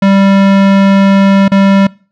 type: tone with dropouts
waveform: square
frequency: 196 Hz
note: G3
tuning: in tune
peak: -5 dBFS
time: 0.02-1.87 s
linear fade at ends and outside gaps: 5 ms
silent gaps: 1.481-1.517 s
effects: noise-tail reverb RT60 0.4 s tail -24 dB re dry + low-pass 3000 Hz 12 dB/octave